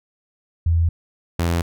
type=tone pair in turn; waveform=sine / sawtooth; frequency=83.4 / 85.1 Hz; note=E2 / F2; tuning=+21 / -44 cents; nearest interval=unison; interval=35 cents; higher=second; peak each=-14 dBFS; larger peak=neither; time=0.66-0.89 / 1.39-1.62 s; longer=neither; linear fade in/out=5 ms; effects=none